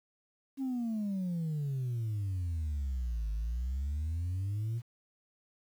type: exponential two-way sweep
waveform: sine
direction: down then up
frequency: 275.3 to 51.91 to 119.8 Hz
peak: -29 dBFS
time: 0.57-4.82 s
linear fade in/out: 50 ms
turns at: 3.31 s
effects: tanh soft clip ceiling -30 dBFS + 10-bit